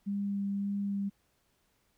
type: tone with vibrato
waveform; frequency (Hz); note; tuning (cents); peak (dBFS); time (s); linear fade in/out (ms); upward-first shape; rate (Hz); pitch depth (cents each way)
sine; 200; G3; +35; -30; 0.06-1.1; 20; sine; 1.8; 9
effects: pink hiss -73 dBFS RMS until 1.97 s